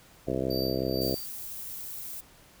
harmonic tone, 65.41 Hz, C2, in tune, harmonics 1 / 2 / 3 / 4 / 5 / 6 / 7 / 8 / 9 / 10, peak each -40 / -36 / -38 / -35 / -34 / -34 / -36 / -35 / -39 / -38 dBFS, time 0.27-1.15 s, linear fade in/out 5 ms
square tone with tremolo, 4639 Hz, D8, 22 cents flat, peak -33 dBFS, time 0.5-1.26 s, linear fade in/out 5 ms, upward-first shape sine, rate 2.3 Hz, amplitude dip 80%
violet noise, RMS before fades -39 dBFS, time 1.01-2.21 s, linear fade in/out 10 ms
effects pink hiss -56 dBFS RMS until 2.6 s

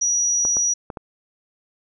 sine tone, 5810 Hz, F#8, 32 cents flat, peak -17 dBFS, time 0.01-0.74 s, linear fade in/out 10 ms
clicks, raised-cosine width 1 ms, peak -17 dBFS, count 4, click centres 0.451 / 0.569 / 0.902 / 0.972 s
effects none

